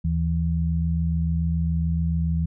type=tone pair together; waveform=sine; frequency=77.78 / 164.81 Hz; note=D#2 / E3; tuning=0 / 0 cents; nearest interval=octave + minor second; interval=1300 cents; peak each=-23 dBFS; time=0.04-2.46 s; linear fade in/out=10 ms; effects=none